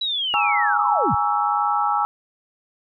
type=linear sweep; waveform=sine; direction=down; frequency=3951 to 64.4 Hz; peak=-21 dBFS; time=0.01-1.15 s; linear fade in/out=5 ms
type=chord; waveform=sine; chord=A# half-diminished seventh; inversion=third; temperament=equal with one note detuned; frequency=830.6 / 932.3 / 1130.7 / 1318.5 Hz; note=G#5 / A#5 / C#6 / E6; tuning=0 / 0 / +34 / 0 cents; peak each=-21 / -27 / -27 / -22 dBFS; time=0.34-2.05 s; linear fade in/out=0 ms
effects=none